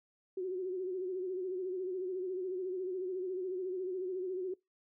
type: tone with vibrato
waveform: sine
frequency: 370 Hz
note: F#4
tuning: in tune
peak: -34 dBFS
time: 0.37-4.54 s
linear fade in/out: 5 ms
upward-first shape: sine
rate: 14 Hz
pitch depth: 60 cents each way
effects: noise-tail reverb RT60 0.2 s tail -24 dB re dry